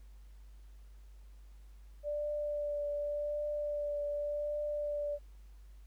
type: tone with vibrato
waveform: sine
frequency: 587.3 Hz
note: D5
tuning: in tune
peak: -33 dBFS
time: 2.03-5.19 s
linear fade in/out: 50 ms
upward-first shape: triangle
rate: 0.87 Hz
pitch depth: 17 cents each way
effects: added 50 Hz sine -51 dBFS peak until 5.86 s + pink hiss -71 dBFS RMS until 5.86 s